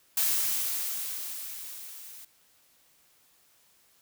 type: noise with level ramp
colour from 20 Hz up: blue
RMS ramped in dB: -25 to -47 dBFS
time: 0.17-2.25 s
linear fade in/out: 5 ms
effects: white hiss -64 dBFS RMS until 4.01 s